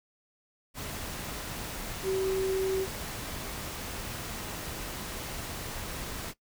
sine tone in noise, 381.6 Hz, G4, 47 cents flat, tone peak -26 dBFS, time 2.03-2.87 s, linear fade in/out 50 ms, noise pink, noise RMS -38 dBFS, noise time 0.74-6.34 s, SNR +9 dB, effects noise-tail reverb RT60 0.1 s tail -18 dB re dry

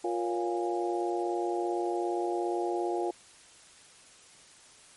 harmonic tone with a mistuned harmonic, 117.3 Hz, A#2, 11 cents sharp, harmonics 3 / 4 / 5 / 6 / 7, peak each -30 / -37 / -40 / -35 / -36 dBFS, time 0.04-3.11 s, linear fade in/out 5 ms, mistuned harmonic 5, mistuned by -83 cents, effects white hiss -55 dBFS RMS until 4.96 s + MP3 48 kbps

